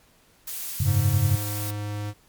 blue noise, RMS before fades -33 dBFS, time 0.47-1.71 s, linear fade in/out 5 ms
sine chord, F# suspended second, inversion none, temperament equal, 92.5 / 103.83 / 138.59 Hz, F#2 / G#2 / C#3, 0 / 0 / 0 cents, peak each -24 dBFS, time 0.8-1.36 s, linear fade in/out 5 ms
square tone, 103.9 Hz, G#2, 1 cent sharp, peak -29 dBFS, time 0.84-2.14 s, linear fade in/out 50 ms
effects pink hiss -59 dBFS RMS until 2.28 s + MP3 96 kbps

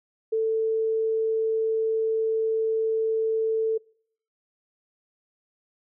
sine tone, 443.9 Hz, A4, 15 cents sharp, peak -21 dBFS, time 0.32-3.78 s, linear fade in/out 10 ms, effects noise-tail reverb RT60 0.6 s tail -26 dB re dry

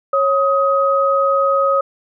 sine tone pair together, 550 / 1259.9 Hz, C#5 / D#6, -14 / +21 cents, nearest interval octave + major second, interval 1435 cents, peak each -15 dBFS, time 0.13-1.81 s, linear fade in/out 5 ms, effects none

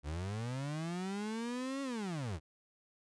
35% pulse linear two-way sweep, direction up then down, 69.3 to 278.7 to 69.3 Hz, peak -35 dBFS, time 0.03-2.4 s, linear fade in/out 50 ms, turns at 1.82 s, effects resampled to 22050 Hz

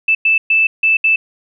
sine tone bursts at uneven times, 2637 Hz, E7, in tune, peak -9 dBFS, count 5, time 0.08-0.15 / 0.25-0.38 / 0.5-0.67 / 0.83-0.97 / 1.04-1.16 s, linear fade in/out 5 ms, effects none

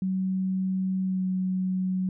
sine tone with pitch glide, 188.3 to 186.03 Hz, F#3 to F#3, +31 to +10 cents, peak -24 dBFS, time 0.02-2.09 s, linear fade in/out 2 ms, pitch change -21 cents, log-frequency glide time 1.04-1.24 s, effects none

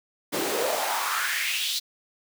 pink noise with high-pass filter sweep, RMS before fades -27 dBFS, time 0.32-1.8 s, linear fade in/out 20 ms, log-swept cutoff 280 to 4200 Hz, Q 3.8, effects none

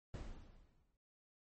brown noise with exponential decay, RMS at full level -42 dBFS, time 0.14-0.97 s, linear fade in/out 2 ms, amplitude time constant 180 ms, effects MP3 32 kbps

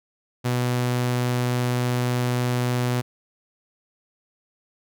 sawtooth tone, 123.47 Hz, B2, in tune, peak -17 dBFS, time 0.44-3.02 s, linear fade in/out 20 ms, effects none

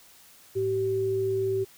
sine tone pair together, 107.9 / 384.5 Hz, A2 / G4, -33 / -33 cents, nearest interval octave + minor seventh, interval 2200 cents, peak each -34 / -24 dBFS, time 0.55-1.65 s, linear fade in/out 20 ms, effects white hiss -54 dBFS RMS until 1.77 s

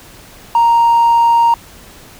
triangle tone, 932.3 Hz, A#5, in tune, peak -4 dBFS, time 0.55-1.54 s, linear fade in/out 2 ms, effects tanh soft clip ceiling -3 dBFS + pink hiss -39 dBFS RMS until 2.19 s

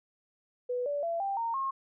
sine tone with pitch steps, 493.9 / 577.3 / 674.7 / 788.6 / 921.6 / 1077.2 Hz, B4 / D5 / E5 / G5 / A#5 / C#6, 0 / -30 / +40 / +10 / -20 / -50 cents, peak -29 dBFS, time 0.69-1.71 s, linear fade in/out 10 ms, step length 170 ms, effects none

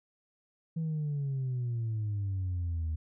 sine exponential sweep, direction down, 164.81 to 77.78 Hz, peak -28 dBFS, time 0.76-2.96 s, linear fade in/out 10 ms, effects tanh soft clip ceiling -28 dBFS

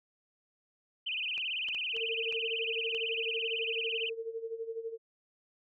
sine tone with vibrato, 2761 Hz, F7, 20 cents flat, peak -32 dBFS, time 1.06-4.1 s, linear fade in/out 10 ms, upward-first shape sine, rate 18 Hz, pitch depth 210 cents each way
clicks, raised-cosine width 0.2 ms, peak -30 dBFS, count 6, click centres 1.379 / 1.686 / 1.748 / 1.966 / 2.325 / 2.948 s
sine tone with tremolo, 453.8 Hz, A#4, 47 cents flat, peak -33 dBFS, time 1.93-4.98 s, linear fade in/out 50 ms, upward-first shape sine, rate 12 Hz, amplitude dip 75%
effects none

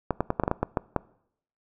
clicks, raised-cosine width 1 ms, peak -9 dBFS, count 10, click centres 0.107 / 0.206 / 0.304 / 0.398 / 0.436 / 0.479 / 0.514 / 0.63 / 0.772 / 0.963 s, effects noise-tail reverb RT60 0.7 s tail -22 dB re dry

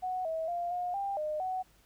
sine tone with pitch steps, 739 / 645 / 696 / 715 / 794 / 610 / 746 Hz, F#5 / E5 / F5 / F5 / G5 / D#5 / F#5, -2 / -38 / -6 / +41 / +22 / -34 / +14 cents, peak -31 dBFS, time 0.02-1.63 s, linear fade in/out 20 ms, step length 230 ms, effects added 50 Hz sine -66 dBFS peak until 1.85 s + pink hiss -65 dBFS RMS until 1.85 s

